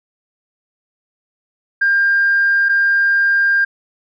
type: tone pair in turn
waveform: sine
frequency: 1600 / 1600 Hz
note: G6 / G6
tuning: +35 / +35 cents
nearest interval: unison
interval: 0 cents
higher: neither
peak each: -10 dBFS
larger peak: neither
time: 1.81-2.69 / 2.69-3.65 s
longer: second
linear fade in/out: 10 ms
effects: tanh soft clip ceiling -6 dBFS